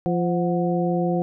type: harmonic tone with a mistuned harmonic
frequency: 173.6 Hz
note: F3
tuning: 10 cents flat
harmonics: 1 / 2 / 3 / 4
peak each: -22 / -25 / -27 / -28 dBFS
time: 0.06-1.22 s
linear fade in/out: 0 ms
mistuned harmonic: 4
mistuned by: +89 cents
effects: none